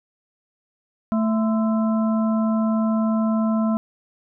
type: harmonic tone with a mistuned harmonic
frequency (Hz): 220.8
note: A3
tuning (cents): +6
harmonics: 1 / 3 / 5 / 6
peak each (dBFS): -18 / -28 / -32 / -34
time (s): 1.12-3.77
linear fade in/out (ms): 0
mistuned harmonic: 5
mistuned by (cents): -120
effects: none